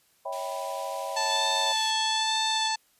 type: chord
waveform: sine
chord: C# half-diminished seventh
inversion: none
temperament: equal with one note detuned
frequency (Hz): 554.4 / 646.8 / 784 / 987.8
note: C#5 / E5 / G5 / B5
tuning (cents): 0 / -33 / 0 / 0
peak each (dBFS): -36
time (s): 0.25-1.73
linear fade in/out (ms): 10
type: band-pass noise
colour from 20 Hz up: pink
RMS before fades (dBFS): -46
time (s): 0.32-1.91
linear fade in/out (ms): 10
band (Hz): 2300 to 13000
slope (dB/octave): 24
type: harmonic tone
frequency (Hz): 880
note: A5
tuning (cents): 0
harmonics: 1 / 2 / 3 / 4 / 5 / 6 / 7 / 8 / 9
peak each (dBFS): -28 / -35 / -37 / -38 / -32 / -43 / -37 / -45 / -40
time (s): 1.16-2.76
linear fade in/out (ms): 10
type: tone with vibrato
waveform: triangle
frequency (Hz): 3472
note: A7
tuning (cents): -24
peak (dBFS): -28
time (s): 1.29-2.69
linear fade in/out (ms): 20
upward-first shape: sine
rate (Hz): 1.1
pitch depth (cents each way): 63
effects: white hiss -65 dBFS RMS until 2.99 s + resampled to 32000 Hz